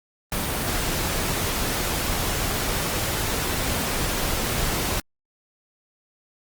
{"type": "noise", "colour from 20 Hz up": "pink", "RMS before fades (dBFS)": -25, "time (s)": [0.32, 5], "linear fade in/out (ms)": 2, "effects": ["Opus 32 kbps"]}